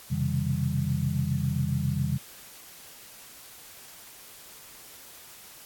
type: tone cluster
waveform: sine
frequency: 87.6 / 128.7 / 136 / 160.6 / 198.1 Hz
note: F2 / C3 / C#3 / E3 / G3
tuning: +6 / -28 / -33 / -45 / +18 cents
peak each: -33 / -33 / -28 / -31 / -32 dBFS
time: 0.1-2.18 s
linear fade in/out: 20 ms
effects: white hiss -48 dBFS RMS until 5.65 s + AAC 64 kbps